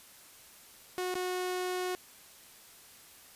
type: tone with dropouts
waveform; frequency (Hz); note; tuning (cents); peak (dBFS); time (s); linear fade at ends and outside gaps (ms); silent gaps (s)
sawtooth; 364.8; F#4; -24; -28; 0.98-1.95; 0; 1.141-1.154
effects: white hiss -55 dBFS RMS until 3.35 s + resampled to 32000 Hz